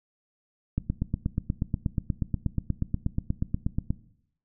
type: click train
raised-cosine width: 5 ms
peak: -13 dBFS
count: 27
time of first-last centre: 0.78-3.905 s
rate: 8.32 Hz
effects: noise-tail reverb RT60 0.7 s tail -18 dB re dry